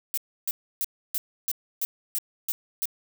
violet noise bursts, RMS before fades -27 dBFS, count 9, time 0.14-2.855 s, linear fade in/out 0 ms, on 35 ms, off 300 ms, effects none

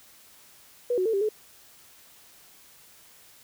sine tone with pitch steps, 486.8 / 369.9 / 447.5 / 394.2 / 428.6 Hz, B4 / F#4 / A4 / G4 / A4, -25 / 0 / +29 / +10 / -45 cents, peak -22 dBFS, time 0.9-1.29 s, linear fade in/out 5 ms, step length 78 ms, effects white hiss -54 dBFS RMS until 3.43 s

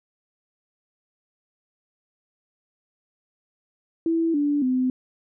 sine tone with pitch steps, 329.6 / 290.3 / 255.6 Hz, E4 / D4 / C4, 0 / -20 / -40 cents, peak -19 dBFS, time 4.06-4.9 s, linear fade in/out 2 ms, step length 280 ms, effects none

